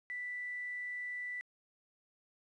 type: tone with quantisation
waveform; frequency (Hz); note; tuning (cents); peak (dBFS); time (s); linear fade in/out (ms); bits
sine; 1975.5; B6; 0; -38; 0.1-1.41; 0; 11
effects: resampled to 24000 Hz